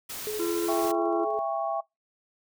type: noise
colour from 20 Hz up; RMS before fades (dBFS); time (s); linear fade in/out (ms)
white; -37; 0.09-0.92; 10
type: tone with tremolo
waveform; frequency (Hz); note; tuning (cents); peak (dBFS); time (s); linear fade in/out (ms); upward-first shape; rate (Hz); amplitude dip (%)
sine; 425.5; G#4; +42; -29; 0.27-1.39; 0; square; 14; 25
type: harmonic tone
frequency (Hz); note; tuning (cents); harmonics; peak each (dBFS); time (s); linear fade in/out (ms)
340.3; F4; -45; 1 / 3 / 4; -27 / -43 / -43; 0.39-1.25; 10
type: chord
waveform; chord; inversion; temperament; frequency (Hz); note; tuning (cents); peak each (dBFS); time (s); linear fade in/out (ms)
sine; C# diminished; first; just; 665.2 / 798.3 / 1108.7; E5 / G5 / C#6; +16 / +31 / 0; -29 / -31 / -33; 0.68-1.81; 10
effects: noise-tail reverb RT60 0.2 s tail -25 dB re dry